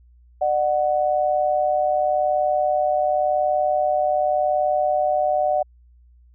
sine tone pair together, 600.1 / 741 Hz, D5 / F#5, +37 / +2 cents, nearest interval major third, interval 365 cents, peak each -20 dBFS, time 0.41-5.63 s, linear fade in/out 10 ms, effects added 60 Hz sine -49 dBFS peak until 6.34 s

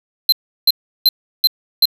square tone bursts, 4100 Hz, C8, 36 cents flat, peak -8 dBFS, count 5, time 0.29-1.855 s, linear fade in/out 2 ms, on 33 ms, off 350 ms, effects 8-bit

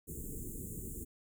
pink band-stop noise, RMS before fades -43 dBFS, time 0.07-1.05 s, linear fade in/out 20 ms, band 460 to 6900 Hz, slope 96 dB/octave, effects none

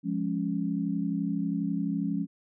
sine chord, Db major, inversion first, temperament equal with one note detuned, 174.61 / 206.7 / 277.2 Hz, F3 / Ab3 / Db4, 0 / -8 / 0 cents, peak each -31 dBFS, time 0.03-2.27 s, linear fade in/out 50 ms, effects none

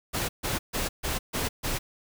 pink noise bursts, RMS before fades -29 dBFS, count 6, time 0.13-1.79 s, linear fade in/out 20 ms, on 160 ms, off 140 ms, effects none

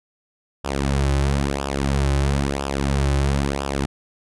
sawtooth tone with flanger, 69.3 Hz, C#2, in tune, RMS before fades -21 dBFS, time 0.64-3.86 s, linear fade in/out 10 ms, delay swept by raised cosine 0.47 to 4.37 ms, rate 1 Hz, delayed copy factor -0.75, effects resampled to 24000 Hz

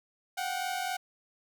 sawtooth tone pair together, 726.2 / 770 Hz, F#5 / G5, -33 / -31 cents, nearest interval minor second, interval 102 cents, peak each -30 / -31 dBFS, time 0.37-0.97 s, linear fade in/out 10 ms, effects none

